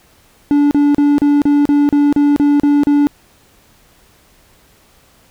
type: tone bursts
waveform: triangle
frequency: 289.2 Hz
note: D4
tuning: 27 cents flat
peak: -6 dBFS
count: 11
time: 0.51-3.07 s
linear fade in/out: 0 ms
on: 200 ms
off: 36 ms
effects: pink hiss -50 dBFS RMS until 5.3 s